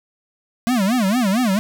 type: tone with vibrato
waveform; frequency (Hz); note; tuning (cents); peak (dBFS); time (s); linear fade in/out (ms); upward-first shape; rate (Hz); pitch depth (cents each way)
square; 219.8; A3; -2; -16; 0.67-1.59; 0; sine; 4.4; 270
effects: none